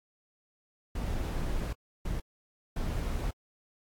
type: noise bursts at uneven times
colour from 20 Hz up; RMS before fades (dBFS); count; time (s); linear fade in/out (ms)
brown; -32; 3; 0.95-1.73 / 2.05-2.2 / 2.76-3.31; 5
effects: AAC 64 kbps